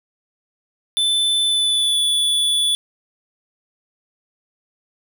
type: tone with pitch glide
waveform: square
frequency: 3520 to 3450 Hz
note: A7 to A7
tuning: 0 to -35 cents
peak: -16 dBFS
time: 0.97-2.75 s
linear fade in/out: 0 ms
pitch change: -35 cents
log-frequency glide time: 1.45-1.97 s
effects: none